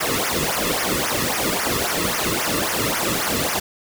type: noise with flanger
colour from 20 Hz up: pink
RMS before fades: -22 dBFS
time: 0-3.6 s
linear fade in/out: 10 ms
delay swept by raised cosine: 0.24 to 1.34 ms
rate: 3.7 Hz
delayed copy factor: -1
effects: none